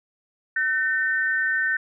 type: tone pair together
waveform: sine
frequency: 1524 / 1812.4 Hz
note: G6 / A#6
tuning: -49 / -49 cents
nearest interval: minor third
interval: 300 cents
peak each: -23 dBFS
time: 0.56-1.77 s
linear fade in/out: 5 ms
effects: none